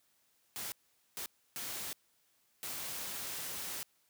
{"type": "noise bursts at uneven times", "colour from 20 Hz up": "white", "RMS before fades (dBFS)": -41, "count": 4, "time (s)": [[0.56, 0.72], [1.17, 1.26], [1.56, 1.93], [2.63, 3.83]], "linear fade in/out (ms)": 0, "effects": ["white hiss -73 dBFS RMS until 4.09 s", "high-pass 60 Hz 12 dB/octave"]}